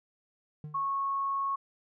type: tone with exponential decay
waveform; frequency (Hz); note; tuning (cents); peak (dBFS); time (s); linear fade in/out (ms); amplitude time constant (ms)
triangle; 150.9; D3; +47; -34; 0.64-0.95; 2; 66
type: tone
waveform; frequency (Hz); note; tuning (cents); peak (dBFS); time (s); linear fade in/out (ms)
sine; 1100; C#6; -14; -28; 0.74-1.56; 10
effects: none